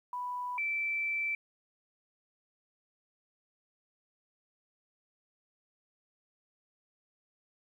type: tone pair in turn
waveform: sine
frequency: 987.8 / 2329 Hz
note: B5 / D7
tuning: 0 / -15 cents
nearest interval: octave + minor third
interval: 1485 cents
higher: second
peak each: -34 / -30 dBFS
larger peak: second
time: 0.13-0.58 / 0.58-1.35 s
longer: second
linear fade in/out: 2 ms
effects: 11-bit